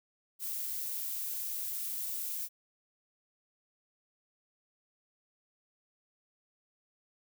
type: noise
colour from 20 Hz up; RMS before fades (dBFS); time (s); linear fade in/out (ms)
violet; -37; 0.39-2.49; 50
effects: none